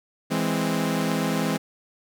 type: chord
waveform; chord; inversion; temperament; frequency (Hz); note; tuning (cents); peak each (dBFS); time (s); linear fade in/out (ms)
sawtooth; E augmented; none; equal; 164.81 / 207.7 / 261.6; E3 / G#3 / B#3; 0 / 0 / 0; -23; 0.3-1.58; 20
effects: none